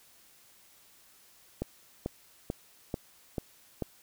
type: click train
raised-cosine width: 2 ms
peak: -18 dBFS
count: 6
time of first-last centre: 1.62-3.823 s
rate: 2.27 Hz
effects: white hiss -60 dBFS RMS until 4.02 s